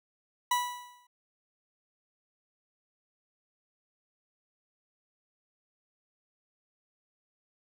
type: tone with exponential decay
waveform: 40% pulse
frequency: 981 Hz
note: B5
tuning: 12 cents flat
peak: -22 dBFS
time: 0.51-1.07 s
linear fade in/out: 5 ms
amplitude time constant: 120 ms
effects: none